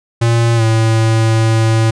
square tone with pitch glide, 116.54 to 112.12 Hz, A#2 to A2, 0 to +33 cents, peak -10 dBFS, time 0.21-1.91 s, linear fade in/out 10 ms, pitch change -67 cents, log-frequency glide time 0.56-0.62 s, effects resampled to 22050 Hz

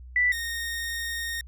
sine / sawtooth tone pair in turn, 1975.5 / 1851 Hz, B6 / A#6, 0 / -13 cents, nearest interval minor second, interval 113 cents, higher first, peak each -19 / -26 dBFS, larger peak first, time 0.16-0.32 / 0.32-1.41 s, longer second, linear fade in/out 2 ms, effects added 62 Hz sine -41 dBFS peak until 1.47 s

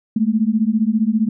sine beating tone pair, 211.5 / 226.5 Hz, G#3 / A#3, +32 / -50 cents, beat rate 15 Hz, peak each -17 dBFS, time 0.16-1.29 s, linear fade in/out 5 ms, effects none

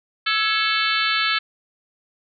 harmonic tone with a mistuned harmonic, 440 Hz, A4, in tune, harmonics 3 / 4 / 5 / 6 / 7 / 8 / 9 / 10, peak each -24 / -25 / -26 / -27 / -27 / -28 / -29 / -29 dBFS, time 0.26-1.39 s, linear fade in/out 10 ms, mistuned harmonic 4, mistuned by -83 cents, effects none

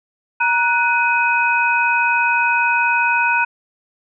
sine tone cluster, 942 / 1481 / 2517 Hz, A#5 / F#6 / D#7, +18 / +1 / +19 cents, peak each -18 dBFS, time 0.4-3.45 s, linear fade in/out 10 ms, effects none

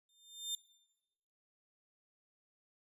sawtooth tone with exponential growth, 3600 Hz, A7, 39 cents sharp, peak -31 dBFS, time 0.09-0.55 s, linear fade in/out 2 ms, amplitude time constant 100 ms, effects noise-tail reverb RT60 1.0 s tail -19 dB re dry + resampled to 32000 Hz

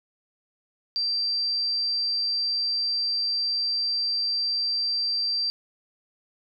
sine tone, 4699 Hz, D8, in tune, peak -23 dBFS, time 0.96-5.5 s, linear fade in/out 0 ms, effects none

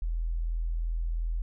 sine tone, 41.43 Hz, E1, 9 cents sharp, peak -27 dBFS, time 0.02-1.42 s, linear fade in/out 0 ms, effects none

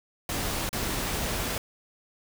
pink noise with dropouts, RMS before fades -30 dBFS, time 0.29-1.58 s, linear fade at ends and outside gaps 2 ms, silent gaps 0.692-0.729 s, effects none

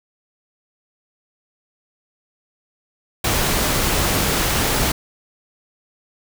pink noise, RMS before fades -19 dBFS, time 3.24-4.92 s, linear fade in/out 5 ms, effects none

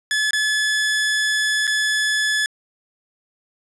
sawtooth tone with dropouts, 1718 Hz, A6, 42 cents flat, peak -14 dBFS, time 0.11-2.46 s, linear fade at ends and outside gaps 1 ms, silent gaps 0.308-0.332 / 1.67-1.676 s, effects resampled to 22050 Hz + 8-bit

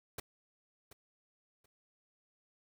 pink noise with echo, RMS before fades -41 dBFS, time 0.18-0.2 s, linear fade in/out 5 ms, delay 730 ms, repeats 2, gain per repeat -14 dB, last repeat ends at 1.66 s, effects none

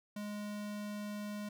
square tone, 207.7 Hz, G#3, in tune, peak -40 dBFS, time 0.16-1.49 s, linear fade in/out 5 ms, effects none

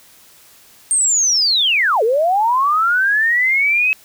sine linear two-way sweep, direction down then up, 8740 to 418.6 to 2581 Hz, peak -12 dBFS, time 0.91-3.93 s, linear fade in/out 0 ms, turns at 2.03 s, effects white hiss -47 dBFS RMS until 4.04 s

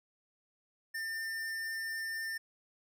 sine tone with hard clipping, 1798 Hz, A6, 37 cents sharp, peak -37 dBFS, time 0.94-2.38 s, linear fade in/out 10 ms, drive 17 dB, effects none

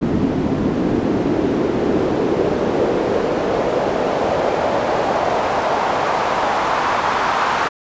pink noise with band-pass filter sweep, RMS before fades -18 dBFS, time 0.01-7.69 s, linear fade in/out 20 ms, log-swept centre 250 to 1100 Hz, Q 1.9, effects resampled to 16000 Hz

